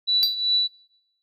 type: tone with tremolo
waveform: sine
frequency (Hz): 3951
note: B7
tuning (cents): 0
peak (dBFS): -16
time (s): 0.07-0.68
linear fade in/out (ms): 20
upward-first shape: triangle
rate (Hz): 2.6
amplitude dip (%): 75
type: tone with exponential decay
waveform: square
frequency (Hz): 4700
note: D8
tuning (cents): +1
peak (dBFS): -15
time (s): 0.23-0.35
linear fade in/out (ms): 0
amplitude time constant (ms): 25
effects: noise-tail reverb RT60 0.9 s tail -26 dB re dry